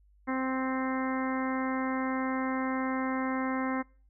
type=harmonic tone; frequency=261.6 Hz; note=C4; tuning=in tune; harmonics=1 / 2 / 3 / 4 / 5 / 6 / 7 / 8; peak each=-30 / -38 / -39 / -37 / -41 / -43 / -42 / -42 dBFS; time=0.27-3.83 s; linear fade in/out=20 ms; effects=noise-tail reverb RT60 0.4 s tail -25 dB re dry + added 50 Hz sine -59 dBFS peak until 4.09 s